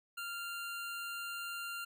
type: tone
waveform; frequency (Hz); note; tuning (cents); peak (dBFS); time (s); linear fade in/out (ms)
25% pulse; 1391; F6; -7; -36; 0.17-1.85; 10
effects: none